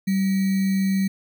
sine tone with sample-and-hold, 192.7 Hz, G3, 29 cents flat, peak -18 dBFS, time 0.07-1.08 s, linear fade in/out 10 ms, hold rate 2100 Hz, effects none

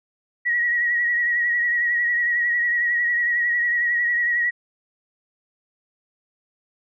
sine tone with vibrato, 1912 Hz, A#6, 43 cents sharp, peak -18 dBFS, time 0.45-4.51 s, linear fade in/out 20 ms, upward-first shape sine, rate 11 Hz, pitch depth 35 cents each way, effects none

